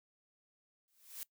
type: noise with exponential growth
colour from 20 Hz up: blue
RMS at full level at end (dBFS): -41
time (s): 0.88-1.23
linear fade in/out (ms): 0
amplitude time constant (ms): 76
effects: noise-tail reverb RT60 0.1 s tail -21 dB re dry